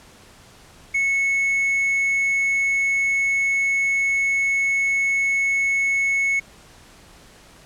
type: tone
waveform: triangle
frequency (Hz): 2200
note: C#7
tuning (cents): -14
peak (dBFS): -16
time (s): 0.94-6.4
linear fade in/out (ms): 10
effects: pink hiss -48 dBFS RMS until 7.65 s + low-pass 10000 Hz 12 dB/octave